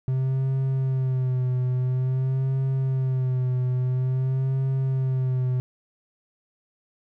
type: tone with vibrato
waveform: triangle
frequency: 129.9 Hz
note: C3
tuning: 12 cents flat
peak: -19 dBFS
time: 0.08-5.6 s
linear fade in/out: 0 ms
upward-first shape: sine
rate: 0.49 Hz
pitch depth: 48 cents each way
effects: none